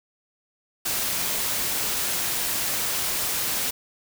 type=noise; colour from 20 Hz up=white; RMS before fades=-26 dBFS; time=0.85-3.71 s; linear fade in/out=10 ms; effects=none